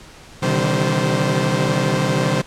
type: tone cluster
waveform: sawtooth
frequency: 127.5 / 145.3 / 157.8 / 193.1 / 522 Hz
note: C3 / D3 / D#3 / G3 / C5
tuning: -44 / -18 / +25 / -26 / -4 cents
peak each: -19 dBFS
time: 0.42-2.42 s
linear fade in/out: 10 ms
effects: pink hiss -42 dBFS RMS until 2.46 s + low-pass 8000 Hz 12 dB/octave